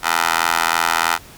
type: tone with high-pass filter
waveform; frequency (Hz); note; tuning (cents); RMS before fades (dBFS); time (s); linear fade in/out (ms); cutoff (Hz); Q
15% pulse; 83.1; E2; +15; -18; 0.02-1.19; 50; 1100; 1.9
effects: pink hiss -42 dBFS RMS until 1.37 s